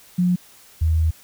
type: tone pair in turn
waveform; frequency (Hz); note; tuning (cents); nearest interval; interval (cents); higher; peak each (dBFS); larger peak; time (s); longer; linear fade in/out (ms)
sine; 179 / 80.17; F3 / E2; +43 / -48; octave + major second; 1391; first; -15; neither; 0.18-0.36 / 0.81-1.11; second; 10
effects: white hiss -49 dBFS RMS until 1.23 s